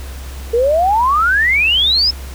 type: exponential sweep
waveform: sine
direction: up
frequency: 450 to 5274 Hz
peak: -10 dBFS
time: 0.53-2.11 s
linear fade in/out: 10 ms
effects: added 66 Hz sine -26 dBFS peak until 2.34 s + pink hiss -36 dBFS RMS until 2.34 s